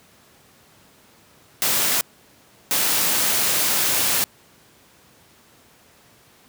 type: noise bursts at uneven times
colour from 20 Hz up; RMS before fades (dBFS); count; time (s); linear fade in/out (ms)
white; -20; 2; 1.62-2.01 / 2.71-4.24; 0
effects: pink hiss -53 dBFS RMS until 6.48 s + high-pass 100 Hz 12 dB/octave